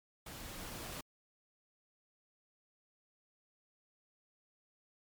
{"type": "noise with level ramp", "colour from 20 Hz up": "pink", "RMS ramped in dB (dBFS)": [-48, -44], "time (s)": [0.26, 1.01], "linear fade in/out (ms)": 5, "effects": ["MP3 96 kbps"]}